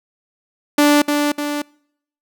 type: tone with echo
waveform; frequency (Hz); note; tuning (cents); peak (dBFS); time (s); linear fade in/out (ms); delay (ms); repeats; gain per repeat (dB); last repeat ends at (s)
sawtooth; 292.8; D4; -5; -6; 0.78-1.02; 5; 300; 2; -5; 1.62
effects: noise-tail reverb RT60 0.7 s tail -26 dB re dry